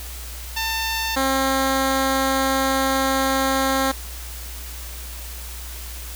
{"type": "tone pair in turn", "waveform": "10% pulse", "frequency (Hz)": [896, 267.5], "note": ["A5", "C4"], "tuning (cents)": [31, 38], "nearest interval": "octave + major sixth", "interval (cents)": 2093, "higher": "first", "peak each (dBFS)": [-14, -10], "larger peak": "second", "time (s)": [[0.56, 1.16], [1.16, 3.92]], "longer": "second", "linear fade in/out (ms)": 10, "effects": ["added 60 Hz sine -33 dBFS peak until 6.15 s", "white hiss -37 dBFS RMS until 6.15 s"]}